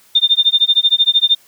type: tone with tremolo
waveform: sine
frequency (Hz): 3619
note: A7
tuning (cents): +48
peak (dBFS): -6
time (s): 0.15-1.35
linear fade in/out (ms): 5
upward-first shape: sine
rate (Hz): 13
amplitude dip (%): 100
effects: white hiss -50 dBFS RMS until 1.47 s + high-pass 80 Hz 12 dB/octave